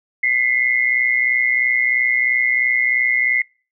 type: tone pair together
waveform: sine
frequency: 2014 / 2137 Hz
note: B6 / C7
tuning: +33 / +36 cents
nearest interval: minor second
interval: 103 cents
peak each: -17 dBFS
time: 0.23-3.42 s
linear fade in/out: 5 ms
effects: noise-tail reverb RT60 0.4 s tail -25 dB re dry